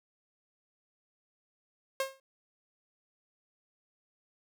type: tone with exponential decay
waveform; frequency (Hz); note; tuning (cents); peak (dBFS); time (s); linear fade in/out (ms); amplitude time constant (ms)
sawtooth; 536; C5; +42; -23; 2-2.2; 2; 42
effects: none